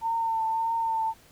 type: tone with vibrato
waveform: sine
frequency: 903 Hz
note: A5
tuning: 45 cents sharp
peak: -24 dBFS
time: 0.01-1.14 s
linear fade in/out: 50 ms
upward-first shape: triangle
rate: 1.7 Hz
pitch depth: 29 cents each way
effects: pink hiss -56 dBFS RMS until 1.31 s